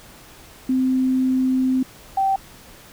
sine tone pair in turn, 259.1 / 776.4 Hz, C4 / G5, -17 / -17 cents, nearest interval octave + perfect fifth, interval 1900 cents, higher second, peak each -16 dBFS, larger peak neither, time 0.69-1.83 / 2.17-2.36 s, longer first, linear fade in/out 5 ms, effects pink hiss -45 dBFS RMS until 2.92 s

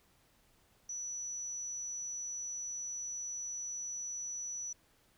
sine tone, 5920 Hz, F#8, in tune, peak -38 dBFS, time 0.89-4.73 s, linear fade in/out 5 ms, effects pink hiss -69 dBFS RMS until 5.17 s

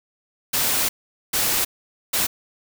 white noise bursts at uneven times, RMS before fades -21 dBFS, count 3, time 0.53-0.89 / 1.33-1.65 / 2.13-2.27 s, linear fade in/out 10 ms, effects none

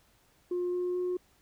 sine tone with pitch steps, 356.1 / 358.4 / 360.7 Hz, F4 / F4 / F#4, +34 / +45 / -44 cents, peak -27 dBFS, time 0.51-1.17 s, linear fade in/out 5 ms, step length 220 ms, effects tanh soft clip ceiling -26 dBFS + pink hiss -66 dBFS RMS until 1.41 s

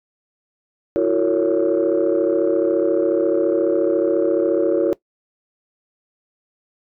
sine tone cluster, 331.6 / 365.9 / 455.7 / 558 Hz, E4 / F#4 / A#4 / C#5, +10 / -19 / -39 / +11 cents, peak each -19 dBFS, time 0.96-4.93 s, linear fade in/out 0 ms, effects noise-tail reverb RT60 0.1 s tail -20 dB re dry + tanh soft clip ceiling -9 dBFS

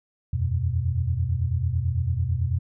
sine chord, E suspended second, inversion none, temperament equal with one note detuned, 82.41 / 91.44 / 123.47 Hz, E2 / F#2 / B2, 0 / -20 / 0 cents, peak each -26 dBFS, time 0.33-2.59 s, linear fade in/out 5 ms, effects none

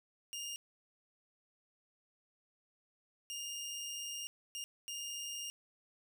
20% pulse tone bursts at uneven times, 2824 Hz, F7, 19 cents sharp, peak -36 dBFS, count 4, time 0.33-0.56 / 3.3-4.27 / 4.55-4.64 / 4.88-5.5 s, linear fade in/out 0 ms, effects none

